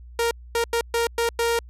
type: tone bursts at uneven times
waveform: sawtooth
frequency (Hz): 466.2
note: A#4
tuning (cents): 0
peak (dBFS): -16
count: 6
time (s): 0.19-0.31 / 0.55-0.64 / 0.73-0.81 / 0.94-1.07 / 1.18-1.29 / 1.39-1.59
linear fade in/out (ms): 2
effects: added 60 Hz sine -40 dBFS peak until 1.69 s + resampled to 32000 Hz